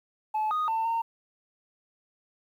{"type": "tone with pitch steps", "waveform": "sine", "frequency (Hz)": [862, 1241, 896, 916], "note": ["A5", "D#6", "A5", "A#5"], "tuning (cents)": [-36, -5, 31, -31], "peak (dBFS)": -23, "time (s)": [0.34, 1.02], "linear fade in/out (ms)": 10, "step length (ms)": 170, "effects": ["tanh soft clip ceiling -23 dBFS", "10-bit"]}